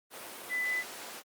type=tone in noise; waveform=sine; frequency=2000 Hz; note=B6; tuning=21 cents sharp; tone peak=-29 dBFS; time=0.49-0.84 s; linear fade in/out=50 ms; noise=pink; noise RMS=-42 dBFS; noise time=0.1-1.23 s; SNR=+10 dB; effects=high-pass 400 Hz 12 dB/octave + Opus 32 kbps